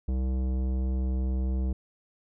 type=tone with tanh clipping; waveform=sine; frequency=64.4 Hz; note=C2; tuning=27 cents flat; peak=-27 dBFS; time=0.08-1.73 s; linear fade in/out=5 ms; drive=15 dB; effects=none